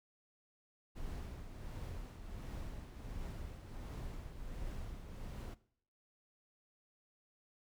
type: noise with tremolo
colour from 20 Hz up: brown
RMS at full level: -43 dBFS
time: 0.95-5.55 s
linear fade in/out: 20 ms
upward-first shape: triangle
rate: 1.4 Hz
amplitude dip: 55%
effects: noise-tail reverb RT60 0.6 s tail -19 dB re dry